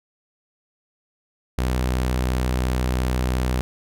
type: tone with vibrato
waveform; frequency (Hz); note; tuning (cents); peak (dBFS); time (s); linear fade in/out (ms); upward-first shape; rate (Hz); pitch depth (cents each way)
sawtooth; 62.9; B1; +32; -16; 1.58-3.61; 0; sine; 17; 12
effects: none